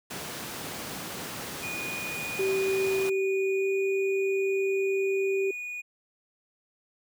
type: noise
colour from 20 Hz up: pink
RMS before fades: -36 dBFS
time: 0.1-3.1 s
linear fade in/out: 10 ms
type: tone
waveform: triangle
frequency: 2459 Hz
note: D#7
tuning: 21 cents flat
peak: -32 dBFS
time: 1.62-5.82 s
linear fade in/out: 20 ms
type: tone with pitch glide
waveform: sine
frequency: 385.7 to 388.4 Hz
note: G4 to G4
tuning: -28 to -16 cents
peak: -24 dBFS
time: 2.39-5.51 s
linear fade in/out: 5 ms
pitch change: +12 cents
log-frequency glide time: 3.56-3.66 s
effects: high-pass 150 Hz 12 dB/octave